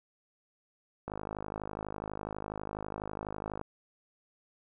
click train, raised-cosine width 1 ms, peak -23 dBFS, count 133, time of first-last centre 1.08-3.614 s, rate 52.1 Hz, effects none

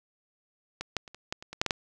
clicks, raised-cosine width 0.2 ms, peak -17 / -11 / -28 / -28 / -14 / -26 / -23 / -7 / -11 / -8 dBFS, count 10, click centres 0.81 / 0.967 / 1.078 / 1.146 / 1.325 / 1.425 / 1.53 / 1.615 / 1.663 / 1.708 s, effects none

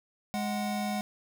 square tone pair together, 207.7 / 741.8 Hz, G#3 / F#5, 0 / +4 cents, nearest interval octave + minor seventh, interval 2204 cents, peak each -32 / -35 dBFS, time 0.34-1.01 s, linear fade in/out 0 ms, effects none

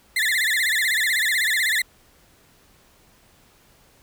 35% pulse tone with vibrato, 1902 Hz, A#6, 34 cents sharp, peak -17 dBFS, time 0.16-1.82 s, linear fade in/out 5 ms, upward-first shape sine, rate 16 Hz, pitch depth 180 cents each way, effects pink hiss -56 dBFS RMS until 4.02 s

